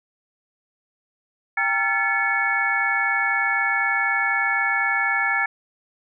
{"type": "tone cluster", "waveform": "sine", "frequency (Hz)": [794, 918, 1363, 1730, 2216], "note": ["G5", "A#5", "F6", "A6", "C#7"], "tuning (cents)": [22, -27, -43, -30, -1], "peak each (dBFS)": [-28, -31, -27, -22, -24], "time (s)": [1.57, 5.46], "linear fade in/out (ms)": 5, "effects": []}